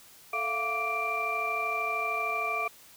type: tone cluster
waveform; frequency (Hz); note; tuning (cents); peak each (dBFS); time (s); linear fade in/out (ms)
sine; 438.4 / 675 / 708 / 1165 / 2363; A4 / E5 / F5 / D6 / D7; -6 / +41 / +23 / -14 / +10; -39 / -36 / -37 / -31 / -31; 0.33-2.68; 5
effects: tanh soft clip ceiling -19 dBFS + white hiss -54 dBFS RMS until 2.96 s